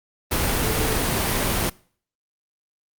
sine tone in noise, 440.9 Hz, A4, 4 cents sharp, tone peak -30 dBFS, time 0.64-0.96 s, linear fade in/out 10 ms, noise pink, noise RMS -22 dBFS, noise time 0.31-1.7 s, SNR -11 dB, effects noise-tail reverb RT60 0.5 s tail -23 dB re dry + Opus 32 kbps

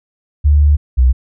sine tone pair in turn, 73.42 / 63.19 Hz, D2 / B1, 0 / +40 cents, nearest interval minor third, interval 260 cents, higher first, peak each -6 dBFS, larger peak neither, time 0.44-0.77 / 0.97-1.13 s, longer first, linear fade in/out 20 ms, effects none

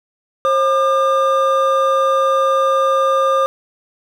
triangle tone pair together, 535.8 / 1204 Hz, C5 / D6, +41 / +43 cents, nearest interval octave + major second, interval 1402 cents, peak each -13 dBFS, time 0.45-3.46 s, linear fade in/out 0 ms, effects none

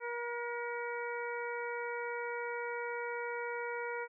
harmonic tone with a mistuned harmonic, 477.1 Hz, A#4, 40 cents sharp, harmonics 1 / 2 / 3 / 4 / 5, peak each -39 / -42 / -43 / -46 / -46 dBFS, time 0-4.08 s, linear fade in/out 50 ms, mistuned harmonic 5, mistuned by -77 cents, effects none

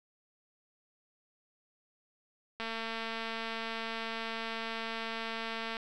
click train, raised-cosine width 0.3 ms, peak -22 dBFS, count 717, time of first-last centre 2.6-5.768 s, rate 226 Hz, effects none

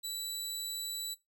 20% pulse tone, 3951 Hz, B7, in tune, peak -30 dBFS, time 0.03-1.15 s, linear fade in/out 20 ms, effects noise-tail reverb RT60 0.2 s tail -19 dB re dry

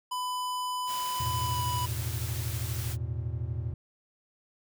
square tone with pitch glide, 1000 to 987.9 Hz, B5 to B5, +21 to 0 cents, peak -31 dBFS, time 0.11-1.86 s, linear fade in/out 10 ms, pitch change -21 cents, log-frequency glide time 1.4-1.59 s
white noise, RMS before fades -40 dBFS, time 0.86-2.97 s, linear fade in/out 50 ms
triangle chord, E suspended fourth, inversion none, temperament equal with one note detuned, 82.41 / 110 / 122.55 Hz, E2 / A2 / B2, 0 / 0 / -13 cents, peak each -33 dBFS, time 1.2-3.74 s, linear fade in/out 5 ms
effects none

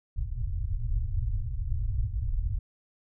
pink low-pass noise, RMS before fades -29 dBFS, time 0.16-2.59 s, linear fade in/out 10 ms, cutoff 120 Hz, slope 96 dB/octave, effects none

